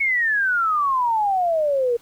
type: exponential sweep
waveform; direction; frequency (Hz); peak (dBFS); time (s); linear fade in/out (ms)
sine; down; 2229 to 464; -17; 0-1.97; 10
effects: pink hiss -53 dBFS RMS until 2.01 s